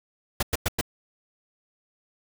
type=noise bursts; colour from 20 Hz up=pink; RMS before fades=-24 dBFS; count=4; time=0.4-0.812 s; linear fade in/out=5 ms; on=28 ms; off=100 ms; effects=none